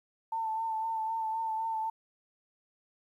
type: tone with vibrato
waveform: sine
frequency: 891 Hz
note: A5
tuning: 22 cents sharp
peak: -30 dBFS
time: 0.32-1.9 s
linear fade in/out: 5 ms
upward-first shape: sine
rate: 3.9 Hz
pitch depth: 28 cents each way
effects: 11-bit